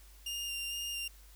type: tone with vibrato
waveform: sawtooth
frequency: 2803 Hz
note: F7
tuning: 6 cents sharp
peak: -33 dBFS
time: 0.26-1.08 s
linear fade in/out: 5 ms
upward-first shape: square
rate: 2.2 Hz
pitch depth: 11 cents each way
effects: added 50 Hz sine -54 dBFS peak until 1.35 s + white hiss -61 dBFS RMS until 1.35 s